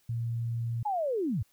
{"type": "tone", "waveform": "sine", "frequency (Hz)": 116.54, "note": "A#2", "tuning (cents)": 0, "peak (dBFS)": -29, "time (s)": [0.09, 0.83], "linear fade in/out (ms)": 5}
{"type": "linear sweep", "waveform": "sine", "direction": "down", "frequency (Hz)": [863, 80.8], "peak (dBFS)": -27, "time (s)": [0.85, 1.43], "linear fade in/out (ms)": 10}
{"effects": ["white hiss -68 dBFS RMS until 1.52 s"]}